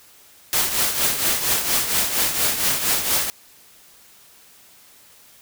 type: noise with tremolo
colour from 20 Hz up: white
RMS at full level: -18 dBFS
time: 0.53-3.3 s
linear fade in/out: 0 ms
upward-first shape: triangle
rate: 4.3 Hz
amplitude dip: 65%
effects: white hiss -50 dBFS RMS until 5.41 s